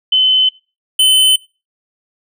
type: tone pair in turn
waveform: sine / square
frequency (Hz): 3044 / 3044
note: F#7 / F#7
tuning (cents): +48 / +48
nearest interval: unison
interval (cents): 0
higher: neither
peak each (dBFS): -8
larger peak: neither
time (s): 0.12-0.49 / 0.99-1.36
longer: neither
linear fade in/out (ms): 5
effects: noise-tail reverb RT60 0.3 s tail -21 dB re dry